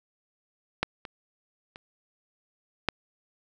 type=clicks; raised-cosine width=0.3 ms; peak=-8 / -22 / -26 / -7 dBFS; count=4; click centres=0.83 / 1.052 / 1.759 / 2.887 s; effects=none